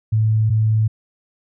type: tone pair in turn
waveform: sine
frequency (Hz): 109.4 / 109.4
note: A2 / A2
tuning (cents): -9 / -9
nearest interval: unison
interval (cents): 0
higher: neither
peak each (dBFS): -13 / -13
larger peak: neither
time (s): 0.12-0.5 / 0.5-0.88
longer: neither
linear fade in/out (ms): 10
effects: none